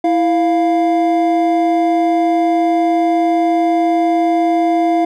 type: tone pair together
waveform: triangle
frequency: 329.6 / 698.4 Hz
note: E4 / F5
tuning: 0 / 0 cents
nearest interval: octave + minor second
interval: 1300 cents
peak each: -12 dBFS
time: 0.04-5.05 s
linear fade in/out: 5 ms
effects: none